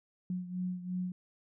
sine beating tone pair, 180.9 / 183.8 Hz, F#3 / F#3, -39 / -11 cents, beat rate 2.9 Hz, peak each -35 / -40 dBFS, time 0.3-1.12 s, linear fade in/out 2 ms, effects none

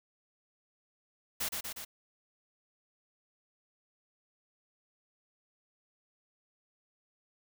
white noise with echo, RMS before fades -34 dBFS, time 1.4-1.49 s, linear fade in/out 10 ms, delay 120 ms, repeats 3, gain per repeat -3 dB, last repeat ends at 1.85 s, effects none

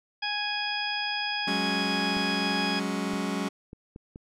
harmonic tone, 830.6 Hz, G#5, in tune, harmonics 1 / 2 / 3 / 4 / 6, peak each -34 / -34 / -34 / -34 / -34 dBFS, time 0.22-2.8 s, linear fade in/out 10 ms
sawtooth chord, F# suspended second, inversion none, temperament just, 185 / 208.1 / 277.5 Hz, F#3 / G#3 / C#4, 0 / +4 / +2 cents, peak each -28 dBFS, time 1.47-3.49 s, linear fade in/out 10 ms
clicks, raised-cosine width 3 ms, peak -29 dBFS, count 5, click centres 2.169 / 3.135 / 3.731 / 3.961 / 4.159 s
effects low-pass 9000 Hz 12 dB/octave

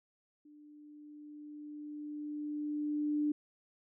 sine tone with level ramp, 297.4 Hz, D4, 22 cents sharp, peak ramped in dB -55 to -28 dBFS, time 0.45-3.32 s, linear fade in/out 5 ms, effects none

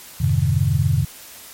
sine chord, F minor seventh, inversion none, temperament equal with one note detuned, 87.31 / 103.83 / 130.81 / 152.19 Hz, F2 / Ab2 / C3 / Eb3, 0 / 0 / 0 / -38 cents, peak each -21 / -21 / -19 / -21 dBFS, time 0.2-1.05 s, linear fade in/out 10 ms
clicks, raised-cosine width 0.2 ms, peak -25 dBFS, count 2, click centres 0.244 / 0.295 s
effects white hiss -40 dBFS RMS until 1.53 s + MP3 64 kbps

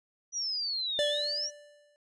sine exponential two-way sweep, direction down then up, 5920 to 3334 to 5920 Hz, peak -30 dBFS, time 0.32-1.51 s, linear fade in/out 50 ms, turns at 1.08 s
square tone with exponential decay, 587.3 Hz, D5, in tune, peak -26 dBFS, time 0.99-1.96 s, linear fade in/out 0 ms, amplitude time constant 210 ms
effects resampled to 22050 Hz

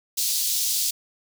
pink high-pass noise, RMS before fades -24 dBFS, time 0.17-0.91 s, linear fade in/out 10 ms, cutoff 4100 Hz, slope 24 dB/octave, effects none

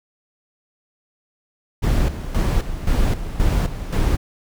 brown noise with tremolo, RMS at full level -17 dBFS, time 1.82-4.17 s, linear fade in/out 20 ms, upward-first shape square, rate 1.9 Hz, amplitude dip 70%, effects none

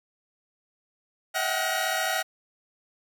sawtooth tone cluster, 642 / 737 / 771 / 1437 / 1893 Hz, E5 / F#5 / G5 / F6 / A#6, -46 / -7 / -29 / +49 / +26 cents, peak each -28 dBFS, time 1.34-2.23 s, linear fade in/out 20 ms, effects none

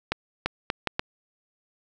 accelerating click train, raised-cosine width 0.3 ms, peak -8 dBFS, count 5, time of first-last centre 0.12-0.994 s, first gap 340 ms, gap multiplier 0.71, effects none

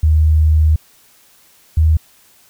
sine tone pair in turn, 77.78 / 78.96 Hz, D#2 / D#2, 0 / +26 cents, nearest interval unison, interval 26 cents, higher second, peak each -8 dBFS, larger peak neither, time 0.03-0.76 / 1.77-1.97 s, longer first, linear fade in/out 5 ms, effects white hiss -50 dBFS RMS until 2.49 s

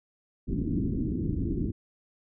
white low-pass noise, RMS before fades -29 dBFS, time 0.47-1.72 s, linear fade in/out 20 ms, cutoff 330 Hz, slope 48 dB/octave, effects none

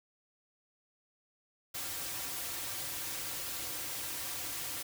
white noise with comb filter, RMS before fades -39 dBFS, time 1.74-4.83 s, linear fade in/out 10 ms, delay 4.7 ms, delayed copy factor -0.7, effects none

